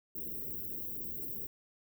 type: band-stop noise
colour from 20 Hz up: white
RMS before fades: -40 dBFS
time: 0.15-1.47 s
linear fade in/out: 5 ms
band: 470 to 15000 Hz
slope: 48 dB/octave
effects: none